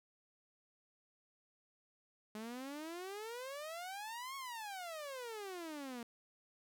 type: exponential two-way sweep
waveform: sawtooth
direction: up then down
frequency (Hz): 210 to 1108.7 to 229.7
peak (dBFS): -40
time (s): 2.35-6.03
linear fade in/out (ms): 2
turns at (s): 4.36
effects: none